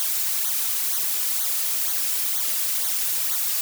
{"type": "noise with flanger", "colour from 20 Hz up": "blue", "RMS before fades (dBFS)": -24, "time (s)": [0, 3.61], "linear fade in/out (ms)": 0, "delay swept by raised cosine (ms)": [0.38, 3.78], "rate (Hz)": 2.1, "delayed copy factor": -0.9, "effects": []}